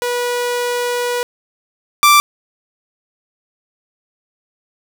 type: tone pair in turn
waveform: sawtooth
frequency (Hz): 486.8 / 1174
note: B4 / D6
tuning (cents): -25 / -1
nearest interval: octave + minor third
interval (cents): 1524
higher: second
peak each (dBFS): -13 / -3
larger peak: second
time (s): 0.02-1.23 / 2.03-2.2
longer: first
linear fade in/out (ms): 0
effects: none